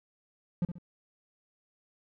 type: tone with echo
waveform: triangle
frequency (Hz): 174.61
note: F3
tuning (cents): 0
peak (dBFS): -23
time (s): 0.62-0.65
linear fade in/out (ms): 2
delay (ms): 67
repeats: 2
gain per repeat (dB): -9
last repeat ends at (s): 0.784
effects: none